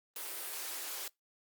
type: high-pass noise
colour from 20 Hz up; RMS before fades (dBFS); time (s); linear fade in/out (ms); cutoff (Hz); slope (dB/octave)
white; -41; 0.16-1.08; 2; 300; 96
effects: noise-tail reverb RT60 0.2 s tail -26 dB re dry + Opus 32 kbps